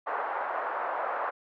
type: band-pass noise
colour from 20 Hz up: pink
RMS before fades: -32 dBFS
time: 0.06-1.31 s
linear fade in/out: 20 ms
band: 610 to 1400 Hz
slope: 24 dB/octave
effects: none